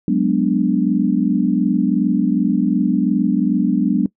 sine chord, G# half-diminished seventh, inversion third, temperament equal, 185 / 207.7 / 246.9 / 293.7 Hz, F#3 / G#3 / B3 / D4, 0 / 0 / 0 / 0 cents, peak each -19 dBFS, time 0.08-4.06 s, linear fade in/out 2 ms, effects noise-tail reverb RT60 0.1 s tail -21 dB re dry

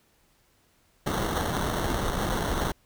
pink noise with sample-and-hold, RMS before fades -28 dBFS, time 1.06-2.72 s, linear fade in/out 5 ms, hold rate 2450 Hz, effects pink hiss -65 dBFS RMS until 2.85 s

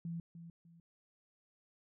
sine tone with echo, 168 Hz, E3, 33 cents sharp, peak -38 dBFS, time 0.05-0.2 s, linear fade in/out 2 ms, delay 300 ms, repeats 2, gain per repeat -10 dB, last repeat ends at 0.8 s, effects none

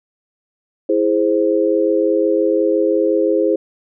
sine chord, E augmented, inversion none, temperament equal, 329.6 / 415.3 / 523.3 Hz, E4 / G#4 / B#4, 0 / 0 / 0 cents, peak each -17 dBFS, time 0.89-3.56 s, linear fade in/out 5 ms, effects none

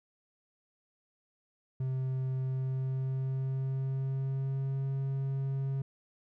triangle tone with pitch glide, 130.81 to 135.66 Hz, C3 to C#3, 0 to -37 cents, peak -28 dBFS, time 1.8-5.82 s, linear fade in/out 5 ms, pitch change +63 cents, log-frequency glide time 2.39-4.87 s, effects none

